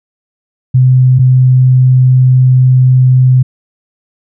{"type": "tone pair in turn", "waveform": "sine", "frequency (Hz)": [128.3, 128.3], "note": ["C3", "C3"], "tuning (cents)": [-34, -34], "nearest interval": "unison", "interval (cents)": 0, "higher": "neither", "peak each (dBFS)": -3, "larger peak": "neither", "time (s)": [[0.74, 1.19], [1.19, 3.43]], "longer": "second", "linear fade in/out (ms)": 10, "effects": []}